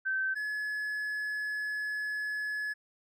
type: tone pair in turn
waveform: sine / triangle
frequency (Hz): 1546 / 1702.9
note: G6 / G#6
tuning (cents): -24 / +43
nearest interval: major second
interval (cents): 167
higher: second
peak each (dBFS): -28 / -30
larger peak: first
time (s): 0.05-0.35 / 0.35-2.74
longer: second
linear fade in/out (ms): 20
effects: none